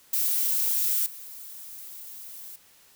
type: noise with level steps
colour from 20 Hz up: violet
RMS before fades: -25 / -42 dBFS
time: 0.13-2.56 s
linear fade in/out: 5 ms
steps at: 1.06 s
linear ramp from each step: 2 ms
effects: white hiss -57 dBFS RMS until 2.95 s